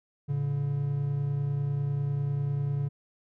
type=tone pair together; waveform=triangle; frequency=112.56 / 142.6 Hz; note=A2 / C#3; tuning=+40 / +49 cents; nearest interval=major third; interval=409 cents; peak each=-32 / -25 dBFS; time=0.28-2.89 s; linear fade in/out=20 ms; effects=none